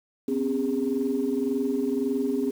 sine tone cluster, 252.4 / 274.2 / 407.4 Hz, B3 / C#4 / G#4, +38 / -19 / -33 cents, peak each -27 dBFS, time 0.28-2.51 s, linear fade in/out 5 ms, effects tanh soft clip ceiling -15 dBFS + 8-bit

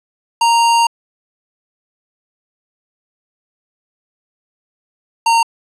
square tone pair in turn, 930 / 919.8 Hz, A#5 / A#5, -4 / -23 cents, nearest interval unison, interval 19 cents, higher first, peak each -10 dBFS, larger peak neither, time 0.41-0.87 / 5.26-5.43 s, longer first, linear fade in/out 5 ms, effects resampled to 22050 Hz + 8-bit

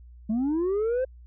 sine linear sweep, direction up, 207.7 to 529 Hz, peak -20 dBFS, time 0.29-1.05 s, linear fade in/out 10 ms, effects tanh soft clip ceiling -22 dBFS + added 60 Hz sine -45 dBFS peak until 1.26 s

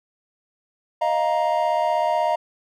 triangle chord, Eb suspended second, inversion none, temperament equal with one note detuned, 622.3 / 698.5 / 937.7 Hz, Eb5 / F5 / Bb5, 0 / 0 / +10 cents, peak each -21 dBFS, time 1.01-2.36 s, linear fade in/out 10 ms, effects none

